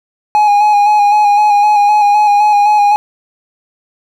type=tone with vibrato; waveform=triangle; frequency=830.6 Hz; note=G#5; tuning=in tune; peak=-4 dBFS; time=0.35-2.96 s; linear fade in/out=0 ms; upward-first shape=square; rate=3.9 Hz; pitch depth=25 cents each way; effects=none